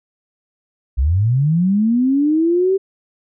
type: linear sweep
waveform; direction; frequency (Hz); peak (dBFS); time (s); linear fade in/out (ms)
sine; up; 58.1 to 392; -12; 0.97-2.78; 20
effects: none